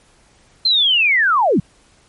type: linear sweep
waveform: sine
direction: down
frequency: 4186 to 130.81 Hz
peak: -11 dBFS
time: 0.65-1.6 s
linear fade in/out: 5 ms
effects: pink hiss -53 dBFS RMS until 2.08 s + MP3 48 kbps